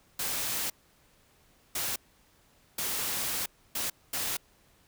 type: noise bursts at uneven times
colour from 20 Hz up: white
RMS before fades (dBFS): -32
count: 5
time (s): 0.19-0.7 / 1.75-1.96 / 2.78-3.46 / 3.75-3.9 / 4.13-4.37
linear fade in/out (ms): 5
effects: pink hiss -64 dBFS RMS until 4.87 s